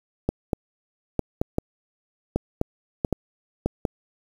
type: clicks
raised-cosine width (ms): 2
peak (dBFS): -8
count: 11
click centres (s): 0.29 / 0.532 / 1.193 / 1.415 / 1.584 / 2.36 / 2.614 / 3.048 / 3.127 / 3.66 / 3.852
effects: 7-bit